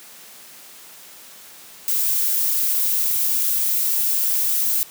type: noise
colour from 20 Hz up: violet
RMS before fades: -20 dBFS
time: 1.88-4.83 s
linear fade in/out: 0 ms
effects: white hiss -43 dBFS RMS until 4.9 s + high-pass 150 Hz 12 dB/octave